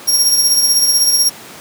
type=tone with tremolo; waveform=25% pulse; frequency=5588 Hz; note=F8; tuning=in tune; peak=-3 dBFS; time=0.07-1.3 s; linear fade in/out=20 ms; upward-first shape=sine; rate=16 Hz; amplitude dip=45%; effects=pink hiss -34 dBFS RMS until 1.6 s + high-pass 200 Hz 12 dB/octave